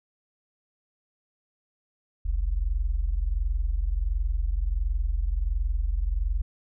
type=tone pair together; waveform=sine; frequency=42.59 / 64 Hz; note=F1 / C2; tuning=-43 / -38 cents; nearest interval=perfect fifth; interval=705 cents; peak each=-24 / -29 dBFS; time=2.25-6.42 s; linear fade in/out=10 ms; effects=none